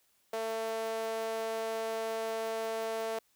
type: tone with high-pass filter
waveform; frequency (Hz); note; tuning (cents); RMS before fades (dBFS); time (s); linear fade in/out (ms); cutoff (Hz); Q
sawtooth; 223.6; A3; +28; -35; 0.33-3.19; 5; 550; 7.7
effects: white hiss -71 dBFS RMS until 3.35 s

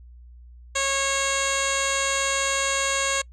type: tone with low-pass filter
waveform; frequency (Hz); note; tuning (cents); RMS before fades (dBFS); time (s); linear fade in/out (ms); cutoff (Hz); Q
10% pulse; 547; C#5; -23; -24; 0.75-3.22; 10; 6600; 5.1
effects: noise-tail reverb RT60 0.1 s tail -25 dB re dry + added 60 Hz sine -43 dBFS peak until 3.32 s

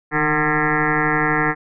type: tone with frequency modulation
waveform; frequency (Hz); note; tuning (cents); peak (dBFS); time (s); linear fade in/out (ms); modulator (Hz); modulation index
sine; 1056; C6; +16; -15; 0.11-1.55; 50; 150; 6.3
effects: none

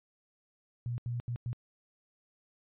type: tone bursts at uneven times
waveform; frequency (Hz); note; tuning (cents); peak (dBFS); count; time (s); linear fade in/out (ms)
sine; 120; B2; -49; -32; 4; 0.86-0.98 / 1.06-1.2 / 1.28-1.36 / 1.46-1.53; 0
effects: resampled to 8000 Hz

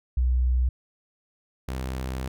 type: tone pair in turn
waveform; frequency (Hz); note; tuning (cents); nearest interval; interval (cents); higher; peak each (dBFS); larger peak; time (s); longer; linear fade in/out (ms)
sine / sawtooth; 62.4 / 64.7; B1 / C2; +19 / -19; minor second; 62; second; -19 / -25; first; 0.17-0.69 / 1.68-2.28; second; 5
effects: none

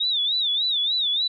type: tone with vibrato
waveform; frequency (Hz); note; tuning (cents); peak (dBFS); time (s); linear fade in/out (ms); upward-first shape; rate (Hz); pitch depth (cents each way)
sine; 3674; A#7; -26; -20; 0-1.28; 10; sine; 3.4; 140
effects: none

